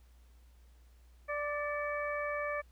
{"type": "harmonic tone with a mistuned harmonic", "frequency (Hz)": 587.3, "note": "D5", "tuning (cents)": 0, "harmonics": [1, 2, 3, 4], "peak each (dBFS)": [-36, -39, -40, -42], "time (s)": [1.28, 2.62], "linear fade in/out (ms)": 20, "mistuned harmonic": 4, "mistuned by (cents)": -47, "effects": ["added 60 Hz sine -57 dBFS peak until 2.71 s", "pink hiss -71 dBFS RMS until 2.71 s"]}